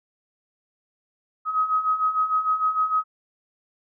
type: beating tone pair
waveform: sine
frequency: 1263 / 1269.6 Hz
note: D#6 / D#6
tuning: +26 / +35 cents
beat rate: 6.6 Hz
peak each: -26 / -21 dBFS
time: 1.45-3.04 s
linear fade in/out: 50 ms
effects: none